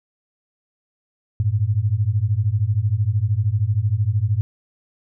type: beating tone pair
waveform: sine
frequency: 98 / 111 Hz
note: G2 / A2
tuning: 0 / +16 cents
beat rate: 13 Hz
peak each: -20 / -19 dBFS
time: 1.4-4.41 s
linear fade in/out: 0 ms
effects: none